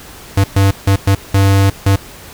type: tone bursts at uneven times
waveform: square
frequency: 98 Hz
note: G2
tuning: in tune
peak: -8 dBFS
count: 6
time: 0.37-0.44 / 0.56-0.71 / 0.87-0.96 / 1.07-1.15 / 1.34-1.7 / 1.86-1.96 s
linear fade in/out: 5 ms
effects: pink hiss -35 dBFS RMS until 2.33 s